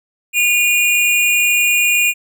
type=tone pair together; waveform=square; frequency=2447 / 2779 Hz; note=D#7 / F7; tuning=-29 / -9 cents; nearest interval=major second; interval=220 cents; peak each=-13 / -19 dBFS; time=0.33-2.14 s; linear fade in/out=50 ms; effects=none